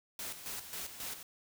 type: noise with tremolo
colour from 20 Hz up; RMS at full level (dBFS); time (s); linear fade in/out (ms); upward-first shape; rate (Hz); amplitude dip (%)
white; -41; 0.19-1.23; 2; square; 3.7; 60
effects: none